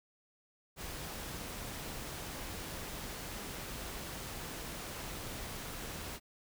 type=noise; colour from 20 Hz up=pink; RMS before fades=-43 dBFS; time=0.76-6.2 s; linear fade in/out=50 ms; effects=none